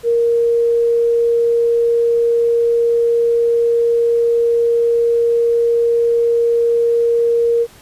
sine tone, 467.9 Hz, A#4, 6 cents sharp, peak -11 dBFS, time 0.03-7.67 s, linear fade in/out 50 ms, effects pink hiss -44 dBFS RMS until 7.81 s + resampled to 32000 Hz

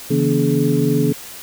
sine tone cluster, 139.1 / 162.3 / 239.7 / 286.9 / 425.8 Hz, C#3 / E3 / A#3 / D4 / G#4, +6 / -27 / +48 / -40 / +43 cents, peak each -20 dBFS, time 0.1-1.13 s, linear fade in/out 10 ms, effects white hiss -35 dBFS RMS until 1.42 s

